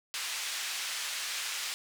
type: band-pass noise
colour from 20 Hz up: pink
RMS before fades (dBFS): -36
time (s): 0.14-1.74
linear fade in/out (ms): 0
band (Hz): 2000 to 8600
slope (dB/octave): 12
effects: none